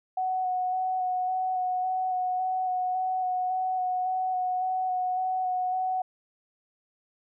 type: tone with vibrato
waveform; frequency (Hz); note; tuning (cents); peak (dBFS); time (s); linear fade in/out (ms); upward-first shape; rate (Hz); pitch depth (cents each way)
sine; 740; F#5; 0; -25; 0.17-6.02; 5; square; 1.8; 13
effects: none